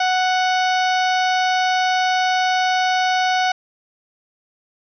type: harmonic tone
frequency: 740 Hz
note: F#5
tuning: in tune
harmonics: 1 / 2 / 3 / 4 / 5 / 6 / 7 / 8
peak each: -17 / -23 / -27 / -29 / -31 / -33 / -34 / -35 dBFS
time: 0-3.52 s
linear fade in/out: 5 ms
effects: none